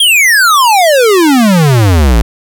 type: exponential sweep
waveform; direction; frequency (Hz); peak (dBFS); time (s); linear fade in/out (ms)
square; down; 3322 to 51.5; -5; 0-2.22; 5
effects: none